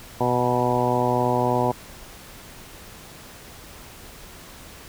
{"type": "harmonic tone with a mistuned harmonic", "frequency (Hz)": 123.47, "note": "B2", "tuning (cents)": 0, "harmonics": [1, 2, 3, 4, 5, 6, 7, 8], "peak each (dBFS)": [-27, -27, -27, -27, -27, -27, -27, -27], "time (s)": [0.2, 1.72], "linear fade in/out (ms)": 10, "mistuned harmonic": 8, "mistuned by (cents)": -20, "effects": ["pink hiss -43 dBFS RMS until 4.88 s"]}